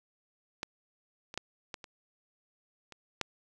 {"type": "clicks", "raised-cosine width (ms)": 0.2, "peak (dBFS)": [-17, -26, -16, -21, -28, -30, -13], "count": 7, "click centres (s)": [0.631, 1.341, 1.376, 1.742, 1.842, 2.923, 3.213], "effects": []}